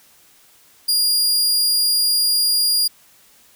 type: tone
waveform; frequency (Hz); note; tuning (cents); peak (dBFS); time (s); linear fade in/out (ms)
sawtooth; 4832; D8; +48; -12; 0.88-2.88; 10
effects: white hiss -52 dBFS RMS until 3.55 s